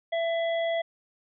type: harmonic tone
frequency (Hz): 667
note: E5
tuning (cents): +20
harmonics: 1 / 3 / 5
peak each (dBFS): -25 / -35 / -39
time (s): 0.12-0.82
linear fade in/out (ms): 10
effects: none